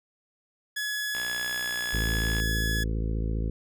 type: tone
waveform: sawtooth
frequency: 1694 Hz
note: G#6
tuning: 34 cents sharp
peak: -25 dBFS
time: 0.76-2.84 s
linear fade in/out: 10 ms
type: click train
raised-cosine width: 0.3 ms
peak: -21 dBFS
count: 77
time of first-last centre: 1.15-2.4 s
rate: 60.8 Hz
type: harmonic tone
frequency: 54.9 Hz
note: A1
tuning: 3 cents flat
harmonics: 1 / 2 / 3 / 4 / 5 / 6 / 7 / 8 / 9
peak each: -27 / -33 / -37 / -39 / -41 / -43 / -44 / -45 / -46 dBFS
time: 1.93-3.5 s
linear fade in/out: 5 ms
effects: none